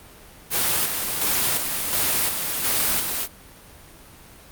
white noise with tremolo, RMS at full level -21 dBFS, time 0.5-3.28 s, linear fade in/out 50 ms, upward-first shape square, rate 1.4 Hz, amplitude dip 40%, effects pink hiss -46 dBFS RMS until 4.51 s + Opus 32 kbps

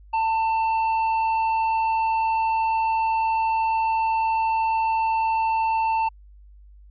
triangle tone with hard clipping, 893 Hz, A5, 25 cents sharp, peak -21 dBFS, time 0.13-6.09 s, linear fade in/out 10 ms, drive 9 dB, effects added 50 Hz sine -45 dBFS peak until 6.9 s + resampled to 11025 Hz

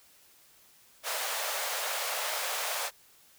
pink high-pass noise, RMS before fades -33 dBFS, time 1.03-2.91 s, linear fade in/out 50 ms, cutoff 520 Hz, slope 48 dB/octave, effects white hiss -60 dBFS RMS until 3.38 s

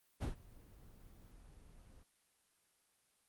brown noise with ADSR envelope, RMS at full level -35 dBFS, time 0.2-2.04 s, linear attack 30 ms, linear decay 120 ms, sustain -24 dB, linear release 21 ms, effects white hiss -75 dBFS RMS until 3.28 s + Opus 32 kbps

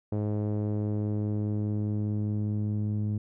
sawtooth tone with low-pass filter sweep, 104.9 Hz, G#2, 18 cents sharp, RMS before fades -29 dBFS, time 0.12-3.18 s, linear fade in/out 5 ms, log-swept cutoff 510 to 210 Hz, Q 1.2, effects none

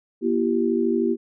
sine tone cluster, 239.3 / 335.5 / 388.6 Hz, A#3 / E4 / G4, +46 / +31 / -15 cents, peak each -23 dBFS, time 0.21-1.17 s, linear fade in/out 50 ms, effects none

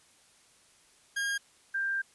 40% pulse / sine tone pair in turn, 1622 / 1585.9 Hz, G#6 / G6, -41 / +20 cents, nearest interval unison, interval 39 cents, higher first, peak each -28 dBFS, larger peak neither, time 1.16-1.38 / 1.74-2.02 s, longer second, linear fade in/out 10 ms, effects white hiss -62 dBFS RMS until 2.14 s + resampled to 24000 Hz

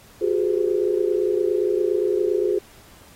sine tone cluster, 359.9 / 389.8 / 417.3 / 509 Hz, F#4 / G4 / G#4 / C5, -48 / -10 / +8 / -48 cents, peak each -22 / -26 / -22 / -29 dBFS, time 0.21-2.59 s, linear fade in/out 10 ms, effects pink hiss -50 dBFS RMS until 3.15 s + AAC 48 kbps

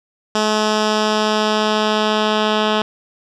10% pulse tone with low-pass filter sweep, 214.2 Hz, A3, 46 cents flat, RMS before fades -17 dBFS, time 0.35-2.82 s, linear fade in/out 2 ms, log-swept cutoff 5800 to 3600 Hz, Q 1.7, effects none

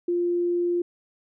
sine tone, 349.2 Hz, F4, in tune, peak -21 dBFS, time 0.08-0.82 s, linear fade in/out 5 ms, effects none

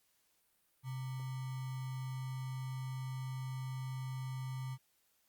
sine tone with sample-and-hold, 130 Hz, C3, 11 cents flat, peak -38 dBFS, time 0.83-4.78 s, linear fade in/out 50 ms, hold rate 1050 Hz, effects white hiss -75 dBFS RMS until 5.28 s + Opus 48 kbps

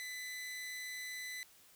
sawtooth tone with amplitude modulation, 2004 Hz, B6, 25 cents sharp, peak -37 dBFS, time 0-1.43 s, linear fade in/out 0 ms, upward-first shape sine, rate 245 Hz, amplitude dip 35%, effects white hiss -63 dBFS RMS until 1.75 s

